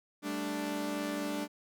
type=chord; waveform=sawtooth; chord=G suspended second; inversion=none; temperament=equal; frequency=196 / 220 / 293.7 Hz; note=G3 / A3 / D4; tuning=0 / 0 / 0 cents; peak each=-37 / -37 / -31 dBFS; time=0.22-1.48 s; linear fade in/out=50 ms; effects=none